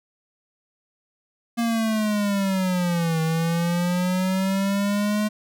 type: linear two-way sweep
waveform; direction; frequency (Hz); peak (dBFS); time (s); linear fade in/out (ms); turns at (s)
square; down then up; 235.4 to 159.8 to 212.7; -21; 1.57-5.29; 20; 3.21
effects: none